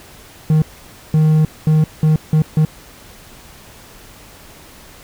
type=tone bursts at uneven times; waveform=triangle; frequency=155.56 Hz; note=D#3; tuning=in tune; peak=-7 dBFS; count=6; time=0.5-0.62 / 1.14-1.45 / 1.67-1.84 / 2.03-2.16 / 2.33-2.42 / 2.57-2.65 s; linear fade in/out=2 ms; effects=pink hiss -41 dBFS RMS until 5.03 s